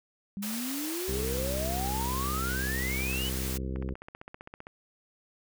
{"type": "exponential sweep", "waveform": "sine", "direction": "up", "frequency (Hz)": [193.9, 3037], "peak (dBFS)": -33, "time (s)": [0.37, 3.29], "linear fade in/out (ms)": 0}
{"type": "high-pass noise", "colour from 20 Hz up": "white", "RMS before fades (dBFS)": -37, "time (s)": [0.42, 3.58], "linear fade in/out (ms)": 10, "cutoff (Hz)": 420, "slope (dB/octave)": 48}
{"type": "harmonic tone", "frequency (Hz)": 65.41, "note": "C2", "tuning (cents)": 0, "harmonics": [1, 2, 3, 4, 5, 6, 7, 8], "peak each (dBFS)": [-33, -39, -39, -44, -43, -44, -48, -50], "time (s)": [1.08, 3.94], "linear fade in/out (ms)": 5}
{"type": "click train", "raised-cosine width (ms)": 0.5, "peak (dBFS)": -28, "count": 15, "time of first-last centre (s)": [3.76, 4.669], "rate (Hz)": 15.4}
{"effects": []}